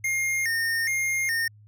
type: tone with vibrato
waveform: square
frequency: 1973 Hz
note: B6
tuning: 2 cents flat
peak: -24 dBFS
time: 0.04-1.48 s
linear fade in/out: 5 ms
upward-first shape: square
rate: 1.2 Hz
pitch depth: 130 cents each way
effects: added 105 Hz sine -49 dBFS peak until 1.67 s